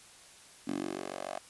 10% pulse tone with high-pass filter sweep, 46.92 Hz, F#1, 25 cents sharp, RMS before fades -38 dBFS, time 0.67-1.39 s, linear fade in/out 10 ms, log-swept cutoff 260 to 680 Hz, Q 3.5, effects white hiss -55 dBFS RMS until 1.49 s + resampled to 24000 Hz

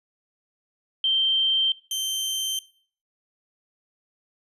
sine / sawtooth tone pair in turn, 3136 / 3121 Hz, G7 / G7, 0 / -8 cents, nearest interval unison, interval 8 cents, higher first, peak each -19 / -22 dBFS, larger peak first, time 1.04-1.72 / 1.91-2.59 s, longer neither, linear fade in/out 2 ms, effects noise-tail reverb RT60 0.5 s tail -20 dB re dry + resampled to 32000 Hz

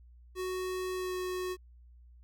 square tone with pitch glide, 370 to 366.8 Hz, F#4 to F#4, 0 to -15 cents, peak -34 dBFS, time 0.35-1.57 s, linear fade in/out 50 ms, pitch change -15 cents, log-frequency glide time 0.95-1.14 s, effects added 60 Hz sine -53 dBFS peak until 2.23 s

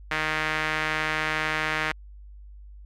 sawtooth tone with band-pass filter, 155.56 Hz, D#3, in tune, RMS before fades -27 dBFS, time 0.11-1.92 s, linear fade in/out 5 ms, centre 1900 Hz, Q 1.9, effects added 50 Hz sine -42 dBFS peak until 2.85 s

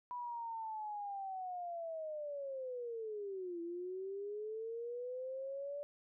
sine linear two-way sweep, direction down then up, 987.8 to 335.6 to 581 Hz, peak -40 dBFS, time 0.11-5.83 s, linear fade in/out 0 ms, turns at 3.61 s, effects none

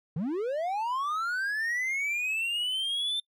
triangle linear sweep, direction up, 140.1 to 3576 Hz, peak -26 dBFS, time 0.16-3.2 s, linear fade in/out 5 ms, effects noise-tail reverb RT60 0.1 s tail -24 dB re dry

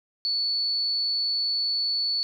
sine tone, 4445 Hz, C#8, 4 cents sharp, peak -23 dBFS, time 0.25-2.23 s, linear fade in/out 0 ms, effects 10-bit

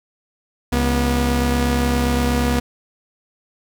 sawtooth tone pair together, 67.83 / 242.1 Hz, C#2 / B3, -37 / -34 cents, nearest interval octave + minor seventh, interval 2203 cents, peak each -15 dBFS, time 0.72-2.6 s, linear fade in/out 10 ms, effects none

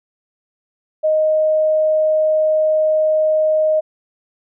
sine tone, 622.3 Hz, D#5, in tune, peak -12 dBFS, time 1.03-3.81 s, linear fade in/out 20 ms, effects none

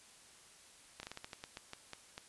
slowing click train, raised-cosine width 0.2 ms, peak -27 dBFS, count 12, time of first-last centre 1-2.179 s, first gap 31 ms, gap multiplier 1.23, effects white hiss -60 dBFS RMS until 2.28 s + resampled to 24000 Hz

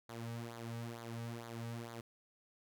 sawtooth tone with flanger, 116.54 Hz, A#2, in tune, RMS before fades -45 dBFS, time 0.09-2.01 s, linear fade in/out 5 ms, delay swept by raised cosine 0.36 to 2.96 ms, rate 2.2 Hz, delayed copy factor -0.7, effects none

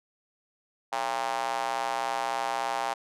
square tone with high-pass filter, 61.74 Hz, B1, in tune, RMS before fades -30 dBFS, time 0.92-2.94 s, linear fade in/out 10 ms, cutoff 810 Hz, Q 3.7, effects low-pass 9000 Hz 12 dB/octave

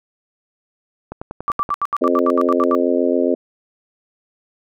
click train, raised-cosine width 1 ms, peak -14 dBFS, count 7, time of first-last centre 1.12-1.691 s, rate 10.5 Hz
sine tone bursts, 1165 Hz, D6, 14 cents flat, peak -16 dBFS, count 12, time 1.48-2.75 s, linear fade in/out 0 ms, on 38 ms, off 74 ms
harmonic tone, 87.31 Hz, F2, in tune, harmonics 3 / 4 / 5 / 6 / 7, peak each -19 / -20 / -21 / -22 / -22 dBFS, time 2.01-3.35 s, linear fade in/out 10 ms
effects none

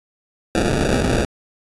blue noise with sample-and-hold, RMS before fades -18 dBFS, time 0.55-1.25 s, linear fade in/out 0 ms, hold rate 1050 Hz, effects resampled to 24000 Hz

